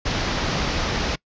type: low-pass noise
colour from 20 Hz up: pink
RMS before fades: -24 dBFS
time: 0.05-1.16 s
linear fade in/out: 10 ms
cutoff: 6000 Hz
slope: 48 dB/octave
effects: noise-tail reverb RT60 0.1 s tail -24 dB re dry + resampled to 16000 Hz